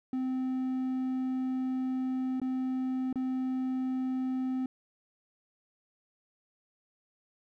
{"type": "tone with dropouts", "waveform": "triangle", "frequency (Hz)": 258.6, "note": "C4", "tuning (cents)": -20, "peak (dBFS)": -27, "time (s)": [0.13, 4.66], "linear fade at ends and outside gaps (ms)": 2, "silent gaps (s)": [[2.4, 2.416], [3.128, 3.157]], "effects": []}